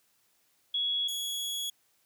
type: tone pair in turn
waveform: sine / sawtooth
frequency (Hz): 3351 / 3351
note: G#7 / G#7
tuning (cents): +15 / +15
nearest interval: unison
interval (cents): 0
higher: neither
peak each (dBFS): -27 / -29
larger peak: first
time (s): 0.74-1.08 / 1.08-1.7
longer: second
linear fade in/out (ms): 5
effects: white hiss -70 dBFS RMS until 2.05 s + high-pass 80 Hz 12 dB/octave